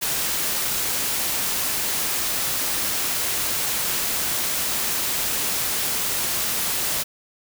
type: noise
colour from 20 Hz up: white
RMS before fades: -24 dBFS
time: 0.01-7.04 s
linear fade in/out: 20 ms
effects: none